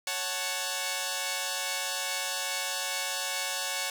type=chord; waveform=5% pulse; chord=F# minor; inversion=second; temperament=equal; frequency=554.4 / 740 / 880 Hz; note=C#5 / F#5 / A5; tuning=0 / 0 / 0 cents; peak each=-23 dBFS; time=0.07-3.9 s; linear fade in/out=2 ms; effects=none